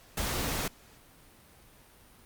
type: noise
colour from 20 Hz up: pink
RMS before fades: -32 dBFS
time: 0.17-0.68 s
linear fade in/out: 5 ms
effects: pink hiss -57 dBFS RMS until 2.25 s + Opus 48 kbps